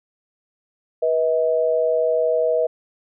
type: tone pair together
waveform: sine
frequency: 486.2 / 638.3 Hz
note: B4 / D#5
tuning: -27 / +44 cents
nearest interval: perfect fourth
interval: 471 cents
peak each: -19 dBFS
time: 1.02-2.67 s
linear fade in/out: 10 ms
effects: none